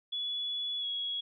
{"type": "tone with pitch glide", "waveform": "sine", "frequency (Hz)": [3410, 3334], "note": ["G#7", "G#7"], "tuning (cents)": [45, 6], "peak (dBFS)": -32, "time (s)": [0.12, 1.21], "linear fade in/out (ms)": 10, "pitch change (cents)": -39, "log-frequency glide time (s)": [0.79, 0.86], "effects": []}